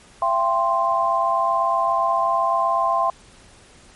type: chord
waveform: sine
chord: C major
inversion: first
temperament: equal with one note detuned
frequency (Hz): 676.2 / 784 / 1046.5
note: E5 / G5 / C6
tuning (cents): +44 / 0 / 0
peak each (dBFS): -22 / -24 / -19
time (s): 0.22-3.1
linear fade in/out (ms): 2
effects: pink hiss -49 dBFS RMS until 3.95 s + MP3 48 kbps